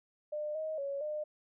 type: tone with pitch steps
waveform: sine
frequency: 601 / 628 / 558 / 605 Hz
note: D5 / D#5 / C#5 / D#5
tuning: +40 / +16 / +11 / -49 cents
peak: -34 dBFS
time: 0.32-1.24 s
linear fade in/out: 10 ms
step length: 230 ms
effects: none